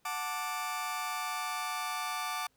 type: chord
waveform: sawtooth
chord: D major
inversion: first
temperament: just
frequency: 734.2 / 881 / 1174.7 Hz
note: F#5 / A5 / D6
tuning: -14 / +2 / 0 cents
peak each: -36 / -36 / -32 dBFS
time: 0.05-2.47 s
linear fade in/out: 5 ms
effects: pink hiss -72 dBFS RMS until 2.56 s